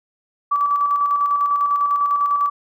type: tone with tremolo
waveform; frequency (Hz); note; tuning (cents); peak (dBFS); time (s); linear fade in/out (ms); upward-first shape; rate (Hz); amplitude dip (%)
sine; 1153; D6; -32; -14; 0.51-2.5; 10; square; 10; 35
effects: none